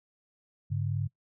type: tone pair together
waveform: sine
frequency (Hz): 102.4 / 143.4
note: G#2 / D3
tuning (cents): -24 / -41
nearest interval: tritone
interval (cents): 583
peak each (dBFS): -30 / -31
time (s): 0.7-1.08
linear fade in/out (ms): 20
effects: noise-tail reverb RT60 0.1 s tail -21 dB re dry